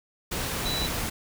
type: tone in noise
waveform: sine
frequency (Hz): 3951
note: B7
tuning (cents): 0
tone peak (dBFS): -29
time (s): 0.65-0.87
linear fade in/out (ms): 10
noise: pink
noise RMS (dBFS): -30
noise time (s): 0.31-1.1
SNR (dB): -2
effects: none